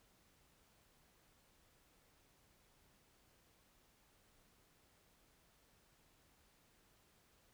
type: silence
effects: pink hiss -72 dBFS RMS until 7.53 s